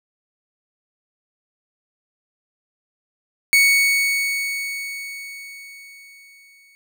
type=tone with exponential decay; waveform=40% pulse; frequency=2225 Hz; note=C#7; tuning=6 cents sharp; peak=-10 dBFS; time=3.53-6.75 s; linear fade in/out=0 ms; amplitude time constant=700 ms; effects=none